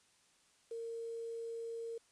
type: tone with quantisation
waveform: sine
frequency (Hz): 460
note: A#4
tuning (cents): -23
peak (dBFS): -40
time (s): 0.71-1.98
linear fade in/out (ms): 5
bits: 10
effects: white hiss -70 dBFS RMS until 2.11 s + resampled to 22050 Hz